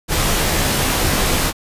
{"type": "noise with comb filter", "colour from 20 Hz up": "pink", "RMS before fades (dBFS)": -17, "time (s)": [0.08, 1.53], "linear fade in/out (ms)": 50, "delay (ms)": 17, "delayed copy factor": -0.55, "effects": ["resampled to 32000 Hz"]}